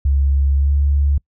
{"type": "tone with pitch glide", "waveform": "sine", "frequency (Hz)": [69.3, 71.04], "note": ["C#2", "C#2"], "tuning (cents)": [0, 43], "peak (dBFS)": -12, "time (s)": [0.05, 1.18], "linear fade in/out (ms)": 5, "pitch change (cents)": 43, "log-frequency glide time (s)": [0.56, 0.73], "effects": ["noise-tail reverb RT60 0.1 s tail -26 dB re dry"]}